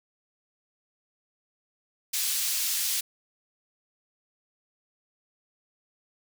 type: high-pass noise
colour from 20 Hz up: pink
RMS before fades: -28 dBFS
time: 2.13-3.01 s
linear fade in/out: 10 ms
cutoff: 4300 Hz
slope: 12 dB/octave
effects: none